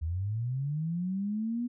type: linear sweep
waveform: sine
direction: up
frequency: 75.3 to 245.6 Hz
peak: -29 dBFS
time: 0.01-1.68 s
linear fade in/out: 20 ms
effects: none